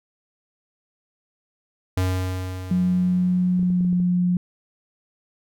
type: tone with exponential decay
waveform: square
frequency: 92.5 Hz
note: F#2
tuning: in tune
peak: -19 dBFS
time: 1.97-4.18 s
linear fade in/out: 5 ms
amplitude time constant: 480 ms
type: tone with pitch glide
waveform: sine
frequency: 181 to 178.41 Hz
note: F#3 to F3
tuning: -38 to +37 cents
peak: -17 dBFS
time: 2.71-4.37 s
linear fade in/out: 2 ms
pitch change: -25 cents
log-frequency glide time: 3.52-3.9 s
type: clicks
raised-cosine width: 3 ms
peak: -25 dBFS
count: 7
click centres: 3.594 / 3.63 / 3.703 / 3.808 / 3.848 / 3.929 / 4.001 s
effects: none